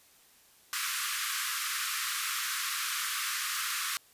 pink high-pass noise, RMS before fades -33 dBFS, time 0.73-3.97 s, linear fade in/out 0 ms, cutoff 1100 Hz, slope 96 dB/octave, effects white hiss -61 dBFS RMS until 4.13 s + resampled to 32000 Hz

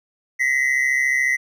triangle tone pair together, 1906 / 2040 Hz, A#6 / C7, +38 / -44 cents, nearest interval minor second, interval 118 cents, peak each -19 / -17 dBFS, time 0.39-1.37 s, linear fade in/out 20 ms, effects none

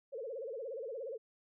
sine tone with vibrato, 494.8 Hz, B4, 3 cents sharp, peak -39 dBFS, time 0.12-1.18 s, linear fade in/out 20 ms, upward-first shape sine, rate 17 Hz, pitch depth 220 cents each way, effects none

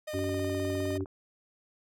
45% pulse tone with vibrato, 612 Hz, D#5, 29 cents flat, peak -35 dBFS, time 0.07-0.98 s, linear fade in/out 10 ms, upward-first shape sine, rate 15 Hz, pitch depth 14 cents each way
harmonic tone, 95.1 Hz, F#2, 48 cents sharp, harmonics 1 / 3 / 4, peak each -34 / -34 / -34 dBFS, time 0.13-1.05 s, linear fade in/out 20 ms
click train, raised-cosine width 1 ms, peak -31 dBFS, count 19, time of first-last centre 0.14-1.058 s, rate 19.6 Hz
effects none

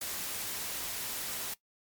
white noise, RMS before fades -37 dBFS, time 0.01-1.54 s, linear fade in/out 5 ms, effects noise-tail reverb RT60 0.1 s tail -19 dB re dry + MP3 96 kbps

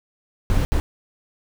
brown noise bursts at uneven times, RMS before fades -18 dBFS, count 2, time 0.5-0.65 / 0.72-0.8 s, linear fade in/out 0 ms, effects none

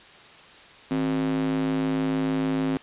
square tone with high-pass filter, 53.3 Hz, G#1, 46 cents sharp, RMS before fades -25 dBFS, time 0.91-2.77 s, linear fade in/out 0 ms, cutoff 230 Hz, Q 8.7, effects white hiss -48 dBFS RMS until 2.82 s + resampled to 8000 Hz

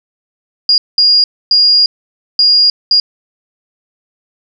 sine tone bursts at uneven times, 4846 Hz, D#8, 47 cents flat, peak -5 dBFS, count 5, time 0.69-0.78 / 0.98-1.24 / 1.51-1.86 / 2.39-2.7 / 2.91-3 s, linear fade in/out 2 ms, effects none

